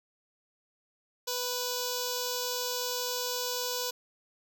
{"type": "tone with notch filter", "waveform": "5% pulse", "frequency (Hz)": 493.9, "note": "B4", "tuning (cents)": 0, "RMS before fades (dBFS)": -33, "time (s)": [1.27, 3.91], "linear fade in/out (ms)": 10, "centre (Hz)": 2000, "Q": 0.58, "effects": []}